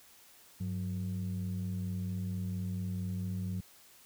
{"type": "tone pair together", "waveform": "sine", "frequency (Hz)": [98.25, 182.6], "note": ["G2", "F#3"], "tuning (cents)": [4, -23], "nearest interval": "major seventh", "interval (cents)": 1073, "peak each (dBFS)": [-34, -35], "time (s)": [0.6, 3.61], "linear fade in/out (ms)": 10, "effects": ["tanh soft clip ceiling -29 dBFS", "white hiss -59 dBFS RMS until 4.05 s"]}